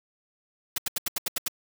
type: noise bursts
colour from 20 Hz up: white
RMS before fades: -27 dBFS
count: 8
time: 0.76-1.482 s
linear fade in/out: 5 ms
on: 22 ms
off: 78 ms
effects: none